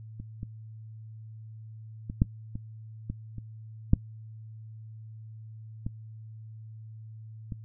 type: clicks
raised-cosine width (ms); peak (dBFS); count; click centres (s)
5; -27 / -24 / -22 / -8 / -23 / -20 / -27 / -6 / -20 / -23; 10; 0.2 / 0.431 / 2.099 / 2.219 / 2.555 / 3.1 / 3.383 / 3.934 / 5.865 / 7.522
effects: noise-tail reverb RT60 0.1 s tail -20 dB re dry + added 110 Hz sine -42 dBFS peak until 7.64 s